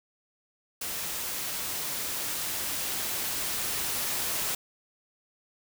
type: noise with level ramp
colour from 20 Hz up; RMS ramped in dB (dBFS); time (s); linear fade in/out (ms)
white; -34 to -30; 0.81-4.55; 5
effects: none